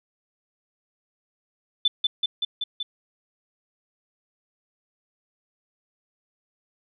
sine tone with echo, 3520 Hz, A7, in tune, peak -16 dBFS, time 1.85-1.88 s, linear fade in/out 5 ms, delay 190 ms, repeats 5, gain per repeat -2 dB, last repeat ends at 2.83 s, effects none

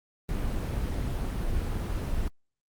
brown noise, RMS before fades -29 dBFS, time 0.29-2.28 s, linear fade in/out 0 ms, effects Opus 24 kbps

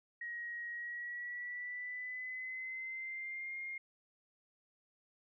sine tone with pitch glide, 1893 to 2125 Hz, A#6 to C7, +26 to +26 cents, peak -40 dBFS, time 0.21-3.78 s, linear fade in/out 5 ms, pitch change +200 cents, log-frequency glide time 0.72-3.56 s, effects none

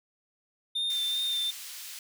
triangle tone with vibrato, 3607 Hz, A7, 42 cents sharp, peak -26 dBFS, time 0.75-1.51 s, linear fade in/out 10 ms, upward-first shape sine, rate 2.6 Hz, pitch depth 20 cents each way
pink high-pass noise, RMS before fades -42 dBFS, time 0.9-1.99 s, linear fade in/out 2 ms, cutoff 3000 Hz, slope 12 dB/octave
effects none

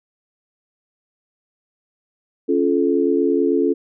sine chord, Db augmented, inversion none, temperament just, 277.2 / 346.5 / 433.1 Hz, Db4 / F4 / A4, 0 / -14 / -27 cents, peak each -19 dBFS, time 2.48-3.74 s, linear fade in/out 20 ms, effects none

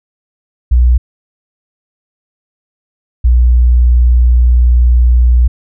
sine tone pair in turn, 61 / 60.58 Hz, B1 / B1, -21 / -33 cents, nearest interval unison, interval 12 cents, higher first, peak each -4 dBFS, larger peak neither, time 0.71-0.98 / 3.24-5.48 s, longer second, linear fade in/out 10 ms, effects none

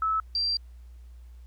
sine tone pair in turn, 1303 / 4716 Hz, E6 / D8, -20 / +6 cents, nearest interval octave + minor seventh, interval 2226 cents, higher second, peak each -23 / -24 dBFS, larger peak first, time 0.02-0.2 / 0.35-0.57 s, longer second, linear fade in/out 2 ms, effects added 60 Hz sine -44 dBFS peak until 1.46 s + pink hiss -68 dBFS RMS until 1.46 s

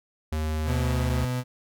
square tone with pitch glide, 77.78 to 74.1 Hz, D#2 to D2, 0 to +16 cents, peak -26 dBFS, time 0.32-1.25 s, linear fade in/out 5 ms, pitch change -84 cents, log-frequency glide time 0.74-0.98 s
35% pulse tone, 125.5 Hz, B2, 28 cents sharp, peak -24 dBFS, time 0.65-1.44 s, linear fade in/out 50 ms
effects none

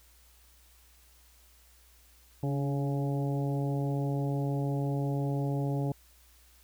harmonic tone with a mistuned harmonic, 139.6 Hz, C#3, 13 cents sharp, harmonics 1 / 2 / 3 / 4 / 5 / 6, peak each -29 / -35 / -39 / -41 / -43 / -45 dBFS, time 2.43-5.92 s, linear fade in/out 2 ms, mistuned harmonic 2, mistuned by +36 cents, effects added 60 Hz sine -60 dBFS peak until 6.63 s + white hiss -62 dBFS RMS until 6.63 s

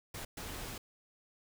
pink noise bursts at uneven times, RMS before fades -43 dBFS, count 2, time 0.14-0.25 / 0.37-0.78 s, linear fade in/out 5 ms, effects none

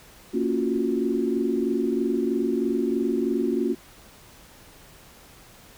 sine chord, Gb major seventh, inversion first, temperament just, 231.2 / 277.5 / 346.9 / 370 Hz, Bb3 / Db4 / F4 / Gb4, -14 / +2 / -12 / 0 cents, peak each -27 dBFS, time 0.33-3.75 s, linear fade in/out 20 ms, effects pink hiss -50 dBFS RMS until 5.77 s

